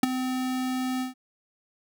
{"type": "tone with ADSR envelope", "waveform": "square", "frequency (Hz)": 256.6, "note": "C4", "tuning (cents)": -34, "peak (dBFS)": -14, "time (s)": [0.03, 1.14], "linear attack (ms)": 4, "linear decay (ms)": 14, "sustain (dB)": -13, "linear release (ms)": 130, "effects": []}